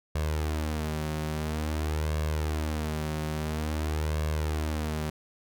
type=tone with flanger; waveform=sawtooth; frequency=77 Hz; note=D#2; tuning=17 cents flat; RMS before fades=-30 dBFS; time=0.15-5.1 s; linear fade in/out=5 ms; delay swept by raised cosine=1.8 to 5.5 ms; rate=0.49 Hz; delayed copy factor=+0.55; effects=none